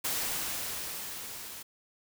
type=noise with level ramp; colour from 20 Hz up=white; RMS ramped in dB=-31 to -44 dBFS; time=0.04-1.63 s; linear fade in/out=10 ms; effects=none